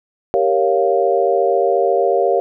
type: chord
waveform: sine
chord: G half-diminished seventh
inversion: none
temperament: equal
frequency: 392 / 466.2 / 554.4 / 698.5 Hz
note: G4 / Bb4 / Db5 / F5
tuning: 0 / 0 / 0 / 0 cents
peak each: -18 dBFS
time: 0.34-2.4 s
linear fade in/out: 0 ms
effects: none